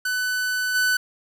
45% pulse tone with level steps, 1500 Hz, F#6, 23 cents sharp, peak -22 / -18 dBFS, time 0.05-0.97 s, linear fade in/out 5 ms, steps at 0.74 s, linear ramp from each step 20 ms, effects none

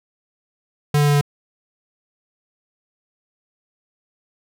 square tone with pitch steps, 146.83 / 145.98 / 145.14 / 144.31 Hz, D3 / D3 / D3 / D3, 0 / -10 / -20 / -30 cents, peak -14 dBFS, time 0.94-1.212 s, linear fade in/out 5 ms, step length 68 ms, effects none

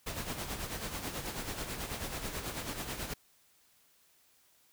pink noise with tremolo, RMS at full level -37 dBFS, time 0.06-3.14 s, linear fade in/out 10 ms, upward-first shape sine, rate 9.2 Hz, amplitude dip 55%, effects white hiss -67 dBFS RMS until 4.72 s

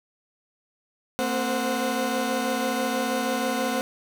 30% pulse tone cluster, 226.9 / 261.6 / 517 / 734 Hz, A#3 / C4 / C5 / F#5, -47 / 0 / -21 / -14 cents, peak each -27 dBFS, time 1.19-3.81 s, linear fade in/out 0 ms, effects none

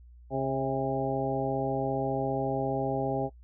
harmonic tone with a mistuned harmonic, 134.7 Hz, C#3, 49 cents flat, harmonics 1 / 2 / 3 / 4 / 5 / 6, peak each -34 / -34 / -34 / -34 / -34 / -34 dBFS, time 0.3-3.3 s, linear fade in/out 50 ms, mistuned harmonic 5, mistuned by -45 cents, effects noise-tail reverb RT60 0.1 s tail -24 dB re dry + added 60 Hz sine -49 dBFS peak until 3.43 s

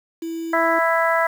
sine tone, 329.6 Hz, E4, in tune, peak -25 dBFS, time 0.22-0.79 s, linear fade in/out 5 ms
harmonic tone, 330.5 Hz, E4, 5 cents sharp, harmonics 2 / 3 / 4 / 5 / 6, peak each -20 / -22 / -23 / -24 / -25 dBFS, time 0.53-1.27 s, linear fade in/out 5 ms
effects 7-bit

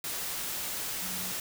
sine tone in noise, 185 Hz, F#3, in tune, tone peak -44 dBFS, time 1.02-1.32 s, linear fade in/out 2 ms, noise white, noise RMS -35 dBFS, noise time 0.04-1.4 s, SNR -12 dB, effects none

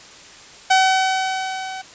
sawtooth tone with level ramp, 758 Hz, F#5, 42 cents sharp, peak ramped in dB -7 to -25 dBFS, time 0.7-1.82 s, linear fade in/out 10 ms, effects white hiss -42 dBFS RMS until 1.94 s + resampled to 16000 Hz

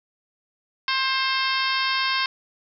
harmonic tone with a mistuned harmonic, 529 Hz, C5, 19 cents sharp, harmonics 2 / 3 / 4 / 5 / 6 / 7 / 8 / 9 / 10, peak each -26 / -28 / -29 / -30 / -31 / -31 / -32 / -33 / -33 dBFS, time 0.88-2.26 s, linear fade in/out 2 ms, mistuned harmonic 8, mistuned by +54 cents, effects none

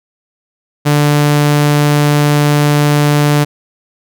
sawtooth tone, 147 Hz, D3, 2 cents sharp, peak -4 dBFS, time 0.85-3.45 s, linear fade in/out 20 ms, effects none

